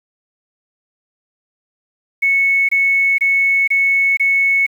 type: tone bursts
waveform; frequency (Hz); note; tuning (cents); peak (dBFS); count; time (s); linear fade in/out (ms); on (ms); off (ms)
sine; 2206; C#7; -9; -11; 5; 2.22-4.666; 10; 470; 24
effects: 7-bit